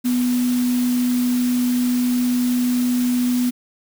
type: tone in noise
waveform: sine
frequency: 246.9 Hz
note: B3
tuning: in tune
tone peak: -16 dBFS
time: 0.04-3.51 s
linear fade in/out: 20 ms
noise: white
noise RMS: -32 dBFS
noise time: 0.04-3.51 s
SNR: +13 dB
effects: none